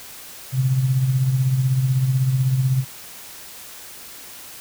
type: tone with tremolo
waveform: sine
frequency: 130.81 Hz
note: C3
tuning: in tune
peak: -13 dBFS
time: 0.52-2.85 s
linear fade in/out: 50 ms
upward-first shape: triangle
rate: 16 Hz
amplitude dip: 60%
effects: white hiss -39 dBFS RMS until 4.6 s